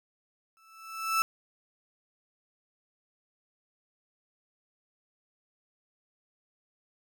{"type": "tone with exponential growth", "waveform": "35% pulse", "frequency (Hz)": 1318.5, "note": "E6", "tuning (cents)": 0, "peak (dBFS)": -20, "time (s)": [0.57, 1.22], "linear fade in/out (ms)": 0, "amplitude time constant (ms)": 140, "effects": []}